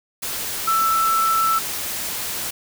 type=tone in noise; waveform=sine; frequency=1325 Hz; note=E6; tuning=9 cents sharp; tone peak=-16 dBFS; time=0.67-1.59 s; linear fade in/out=10 ms; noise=white; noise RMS=-27 dBFS; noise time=0.22-2.51 s; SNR=+8 dB; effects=none